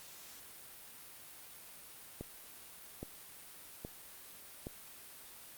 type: click train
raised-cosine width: 2 ms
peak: -28 dBFS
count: 4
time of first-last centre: 2.21-4.669 s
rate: 1.22 Hz
effects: white hiss -53 dBFS RMS until 5.57 s + Opus 48 kbps